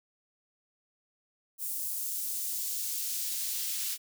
white noise with high-pass filter sweep, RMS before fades -34 dBFS, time 1.58-3.98 s, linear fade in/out 50 ms, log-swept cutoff 9400 to 3000 Hz, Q 0.75, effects none

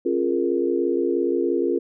sine chord, Bb minor seventh, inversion first, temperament equal with one note detuned, 272.1 / 349.2 / 415.3 / 466.2 Hz, Db4 / F4 / Ab4 / Bb4, -32 / 0 / 0 / 0 cents, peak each -26 / -22 / -26 / -26 dBFS, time 0.05-1.79 s, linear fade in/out 10 ms, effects none

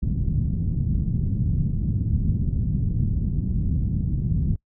white low-pass noise, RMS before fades -23 dBFS, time 0.02-4.56 s, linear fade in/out 10 ms, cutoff 170 Hz, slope 24 dB/octave, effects noise-tail reverb RT60 0.1 s tail -22 dB re dry

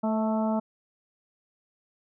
harmonic tone with a mistuned harmonic, 220 Hz, A3, in tune, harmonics 1 / 2 / 3 / 4 / 5 / 6, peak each -25 / -39 / -30 / -33 / -42 / -41 dBFS, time 0.03-0.6 s, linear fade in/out 10 ms, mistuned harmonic 3, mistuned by -21 cents, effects none

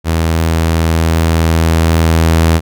sawtooth tone with level ramp, 81.7 Hz, E2, 15 cents flat, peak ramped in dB -7 to -3 dBFS, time 0.04-2.61 s, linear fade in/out 50 ms, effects none

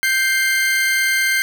40% pulse tone pair together, 1567.4 / 2103 Hz, G6 / C7, -1 / +8 cents, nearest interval perfect fourth, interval 509 cents, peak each -17 dBFS, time 0.03-1.42 s, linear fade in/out 0 ms, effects none

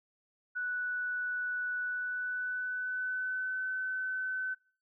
sine tone with pitch glide, 1480 to 1518.1 Hz, F#6 to F#6, 0 to +44 cents, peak -32 dBFS, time 0.55-4.55 s, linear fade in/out 20 ms, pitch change +44 cents, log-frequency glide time 1.8-3.65 s, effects noise-tail reverb RT60 0.4 s tail -22 dB re dry

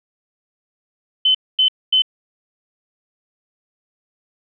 sine tone bursts, 3047 Hz, G7, 50 cents flat, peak -11 dBFS, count 3, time 1.25-2.021 s, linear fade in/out 5 ms, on 97 ms, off 240 ms, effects none

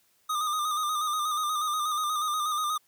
square tone with vibrato, 1223 Hz, D#6, 30 cents flat, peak -27 dBFS, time 0.29-2.78 s, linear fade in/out 10 ms, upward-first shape square, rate 8.3 Hz, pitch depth 41 cents each way, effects white hiss -67 dBFS RMS until 2.87 s

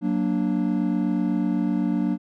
triangle chord, Gb augmented, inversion none, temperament equal, 185 / 233.1 / 293.7 Hz, Gb3 / Bb3 / D4, 0 / 0 / 0 cents, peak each -23 dBFS, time 0.01-2.18 s, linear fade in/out 50 ms, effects none

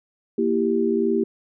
sine chord, E diminished, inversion second, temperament equal, 233.1 / 329.6 / 392 Hz, Bb3 / E4 / G4, 0 / 0 / 0 cents, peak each -23 / -24 / -21 dBFS, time 0.38-1.24 s, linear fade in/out 5 ms, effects none

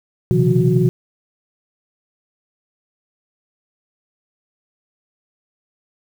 sine tone cluster, 123.7 / 134.7 / 158.7 / 178.4 / 366.2 Hz, B2 / C#3 / D#3 / F3 / F#4, +3 / -49 / +35 / +37 / -18 cents, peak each -18 dBFS, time 0.31-0.89 s, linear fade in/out 0 ms, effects tanh soft clip ceiling 0 dBFS + 7-bit

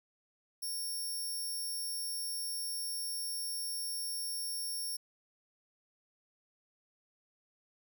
10% pulse tone, 5500 Hz, F8, 27 cents flat, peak -30 dBFS, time 0.62-4.97 s, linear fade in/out 10 ms, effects none

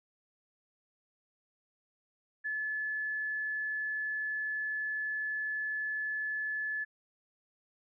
sine tone, 1724 Hz, A6, 36 cents flat, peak -32 dBFS, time 2.44-6.85 s, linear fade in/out 20 ms, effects none

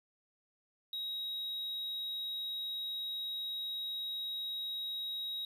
triangle tone, 3808 Hz, A#7, 36 cents sharp, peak -35 dBFS, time 0.93-5.45 s, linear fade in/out 2 ms, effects none

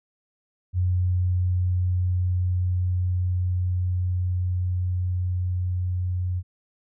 sine tone with level ramp, 90.5 Hz, F#2, 38 cents flat, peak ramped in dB -19 to -23 dBFS, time 0.73-6.43 s, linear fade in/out 50 ms, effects none

